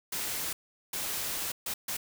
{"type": "noise bursts at uneven times", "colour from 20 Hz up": "white", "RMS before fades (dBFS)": -34, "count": 4, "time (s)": [[0.12, 0.53], [0.93, 1.52], [1.66, 1.74], [1.88, 1.97]], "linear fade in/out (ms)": 5, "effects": []}